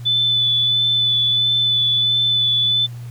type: tone with vibrato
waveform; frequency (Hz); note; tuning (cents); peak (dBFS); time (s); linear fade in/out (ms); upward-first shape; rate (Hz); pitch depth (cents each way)
sine; 3492; A7; -14; -14; 0.05-2.87; 20; sine; 1.5; 17
effects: added 120 Hz sine -29 dBFS peak until 3.1 s + pink hiss -48 dBFS RMS until 3.1 s